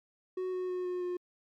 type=tone with pitch steps; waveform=triangle; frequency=370 / 366.8 / 363.6 / 360.5 / 357.4 Hz; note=F#4 / F#4 / F#4 / F#4 / F4; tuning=0 / -15 / -30 / -45 / +40 cents; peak=-30 dBFS; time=0.37-1.17 s; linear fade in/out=5 ms; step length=160 ms; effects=MP3 96 kbps